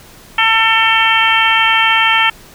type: harmonic tone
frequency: 447.8 Hz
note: A4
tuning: 30 cents sharp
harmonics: 2 / 3 / 4 / 5 / 6 / 7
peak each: -16 / -16 / -16 / -16 / -16 / -16 dBFS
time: 0.38-2.3 s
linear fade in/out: 5 ms
effects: pink hiss -40 dBFS RMS until 2.54 s